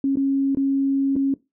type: tone with dropouts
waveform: sine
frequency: 273.5 Hz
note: C#4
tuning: 23 cents flat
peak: -17 dBFS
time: 0.04-1.34 s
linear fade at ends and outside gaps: 2 ms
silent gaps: 0.157-0.17 / 0.549-0.571 / 1.157-1.163 s
effects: noise-tail reverb RT60 0.2 s tail -18 dB re dry